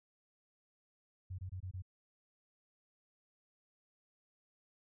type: tone bursts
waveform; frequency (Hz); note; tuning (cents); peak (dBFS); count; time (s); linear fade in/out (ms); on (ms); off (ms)
sine; 92.5; F#2; 0; -40; 5; 1.3-1.822; 10; 86; 23
effects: none